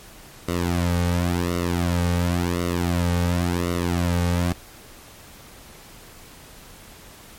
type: tone with flanger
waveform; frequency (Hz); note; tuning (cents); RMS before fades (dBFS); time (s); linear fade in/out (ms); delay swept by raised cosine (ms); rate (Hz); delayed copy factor
sawtooth; 87.31; F2; 0; -22; 0.48-4.53; 5; 1.2 to 3; 0.93; -1
effects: pink hiss -45 dBFS RMS until 7.38 s + MP3 64 kbps